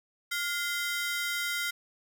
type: ring-modulated tone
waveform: sawtooth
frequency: 1737 Hz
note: A6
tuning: 23 cents flat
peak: -23 dBFS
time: 0.31-1.71 s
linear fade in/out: 10 ms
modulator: 324 Hz
effects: none